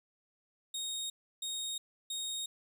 25% pulse tone bursts, 3729 Hz, A#7, in tune, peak -32 dBFS, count 3, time 0.74-2.46 s, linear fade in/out 5 ms, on 360 ms, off 320 ms, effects none

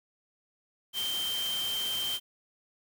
sine tone in noise, 3136 Hz, G7, in tune, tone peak -30 dBFS, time 0.93-2.2 s, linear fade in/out 50 ms, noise white, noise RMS -38 dBFS, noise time 0.93-2.2 s, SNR +5 dB, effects none

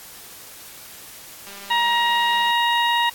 click train, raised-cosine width 0.2 ms, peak -23 dBFS, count 207, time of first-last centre 1.47-2.505 s, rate 199 Hz
harmonic tone, 945 Hz, A#5, 23 cents sharp, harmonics 1 / 2 / 3 / 4, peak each -19 / -23 / -25 / -26 dBFS, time 1.7-3.1 s, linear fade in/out 10 ms
effects white hiss -41 dBFS RMS until 3.14 s + AAC 64 kbps

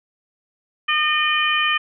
harmonic tone, 609 Hz, D#5, 37 cents flat, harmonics 2 / 3 / 4 / 5, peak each -22 / -22 / -22 / -22 dBFS, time 0.88-1.78 s, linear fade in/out 10 ms, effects none

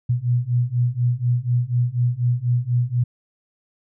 sine beating tone pair, 120 / 124.1 Hz, B2 / B2, -49 / +9 cents, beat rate 4.1 Hz, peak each -21 / -20 dBFS, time 0.09-3.04 s, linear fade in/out 10 ms, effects none

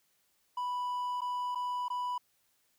triangle tone with dropouts, 987.8 Hz, B5, in tune, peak -30 dBFS, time 0.57-2.18 s, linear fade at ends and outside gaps 5 ms, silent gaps 1.208-1.216 / 1.549-1.555 / 1.883-1.901 s, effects white hiss -73 dBFS RMS until 2.78 s

